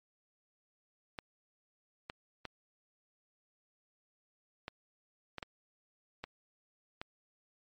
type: clicks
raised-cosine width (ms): 0.3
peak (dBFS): -24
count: 8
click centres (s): 1.188 / 2.099 / 2.453 / 4.681 / 5.383 / 5.428 / 6.24 / 7.015
effects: MP3 48 kbps